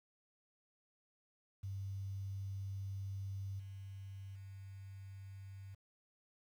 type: tone with level steps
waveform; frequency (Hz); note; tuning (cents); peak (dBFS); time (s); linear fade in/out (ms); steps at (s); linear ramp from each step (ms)
sine; 97.6; G2; -7; -40 / -46 / -48; 1.63-5.75; 10; 3.59 / 4.35; 10
effects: 11-bit